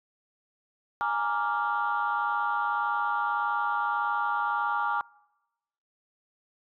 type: chord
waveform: sine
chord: Bb dominant seventh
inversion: third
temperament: equal with one note detuned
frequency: 830.6 / 932.3 / 1169.2 / 1396.9 Hz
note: Ab5 / Bb5 / D6 / F6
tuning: 0 / 0 / -8 / 0 cents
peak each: -30 dBFS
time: 1.01-5.01 s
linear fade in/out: 0 ms
effects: noise-tail reverb RT60 1.0 s tail -25 dB re dry + tanh soft clip ceiling -18 dBFS